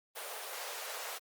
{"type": "high-pass noise", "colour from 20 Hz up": "pink", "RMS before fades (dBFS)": -42, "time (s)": [0.15, 1.19], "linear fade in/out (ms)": 20, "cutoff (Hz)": 450, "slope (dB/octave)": 48, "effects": ["Opus 32 kbps"]}